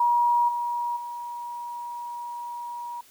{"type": "tone with level steps", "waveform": "sine", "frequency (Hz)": 956, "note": "A#5", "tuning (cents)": 43, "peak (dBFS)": [-18, -25, -32], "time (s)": [0, 3.01], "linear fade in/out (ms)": 5, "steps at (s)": [0.48, 0.96], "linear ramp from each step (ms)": 10, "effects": ["white hiss -55 dBFS RMS until 3.1 s"]}